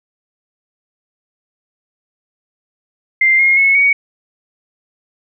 sine tone with pitch steps, 2093 / 2142 / 2192 / 2243 Hz, C7 / C7 / C#7 / C#7, 0 / +40 / -20 / +20 cents, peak -8 dBFS, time 3.21-3.93 s, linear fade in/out 5 ms, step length 180 ms, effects none

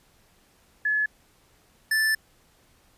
sine / square tone pair in turn, 1710 / 1757.1 Hz, A6 / A6, -50 / -3 cents, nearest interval unison, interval 47 cents, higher second, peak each -21 dBFS, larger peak neither, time 0.85-1.06 / 1.91-2.15 s, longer second, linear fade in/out 5 ms, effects pink hiss -61 dBFS RMS until 2.97 s + resampled to 32000 Hz

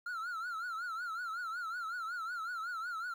triangle tone with vibrato, 1379 Hz, F6, 22 cents flat, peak -35 dBFS, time 0.06-3.14 s, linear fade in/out 5 ms, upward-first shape triangle, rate 5.4 Hz, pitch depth 140 cents each way, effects 11-bit

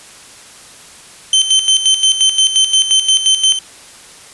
sawtooth tone with tremolo, 3091 Hz, G7, 25 cents flat, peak -4 dBFS, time 1.33-3.59 s, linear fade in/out 2 ms, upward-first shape square, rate 5.7 Hz, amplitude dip 65%, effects white hiss -38 dBFS RMS until 4.33 s + resampled to 24000 Hz

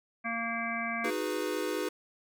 harmonic tone, 230.7 Hz, A#3, 18 cents flat, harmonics 1 / 3 / 5 / 7 / 9 / 10, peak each -38 / -38 / -38 / -38 / -38 / -38 dBFS, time 0.24-1.11 s, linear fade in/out 20 ms
square chord, G# minor seventh, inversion second, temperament equal with one note detuned, 311.1 / 366 / 415.3 / 493.9 Hz, D#4 / F#4 / G#4 / B4, 0 / -19 / 0 / 0 cents, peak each -37 dBFS, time 1.04-1.89 s, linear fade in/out 5 ms
effects none

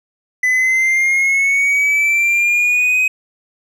triangle linear sweep, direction up, 2000 to 2525 Hz, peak -10 dBFS, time 0.43-3.08 s, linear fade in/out 5 ms, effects none

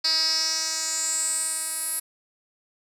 10% pulse tone with band-pass filter sweep, 319 Hz, D#4, 43 cents sharp, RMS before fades -26 dBFS, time 0.04-2 s, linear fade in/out 10 ms, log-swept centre 4700 to 11000 Hz, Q 6.5, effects none

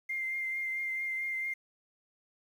triangle tone with vibrato, 2099 Hz, C7, 5 cents sharp, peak -28 dBFS, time 0.09-1.54 s, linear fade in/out 10 ms, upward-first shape triangle, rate 4.5 Hz, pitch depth 22 cents each way, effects tanh soft clip ceiling -30 dBFS + 10-bit

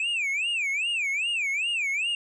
triangle tone with vibrato, 2489 Hz, D#7, in tune, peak -23 dBFS, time 0-2.15 s, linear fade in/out 2 ms, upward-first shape sine, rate 2.5 Hz, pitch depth 240 cents each way, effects resampled to 24000 Hz

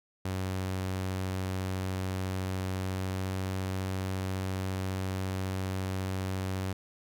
sawtooth tone with pitch glide, 93.9 to 94.55 Hz, F#2 to F#2, +26 to +38 cents, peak -27 dBFS, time 0.25-6.73 s, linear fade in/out 5 ms, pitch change +12 cents, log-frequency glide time 2.79-3.38 s, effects none

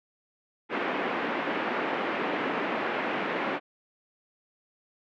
pink band-pass noise, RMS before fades -30 dBFS, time 0.69-3.6 s, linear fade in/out 50 ms, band 240 to 2500 Hz, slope 24 dB/octave, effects none

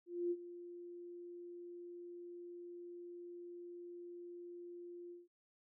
sine tone with ADSR envelope, 349.2 Hz, F4, in tune, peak -33 dBFS, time 0.06-5.28 s, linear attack 250 ms, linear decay 49 ms, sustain -15 dB, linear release 170 ms, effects none

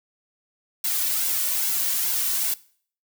blue noise with flanger, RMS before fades -24 dBFS, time 0.84-2.54 s, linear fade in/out 5 ms, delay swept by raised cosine 1.6 to 2.45 ms, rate 2.4 Hz, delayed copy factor -0.6, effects noise-tail reverb RT60 0.5 s tail -20 dB re dry

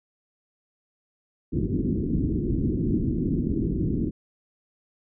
white low-pass noise, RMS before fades -25 dBFS, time 1.52-4.11 s, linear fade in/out 20 ms, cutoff 350 Hz, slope 48 dB/octave, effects none

